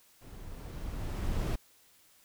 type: noise with level ramp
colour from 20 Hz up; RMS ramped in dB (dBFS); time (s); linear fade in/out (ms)
brown; -48 to -29; 0.21-1.56; 10
effects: white hiss -63 dBFS RMS until 2.24 s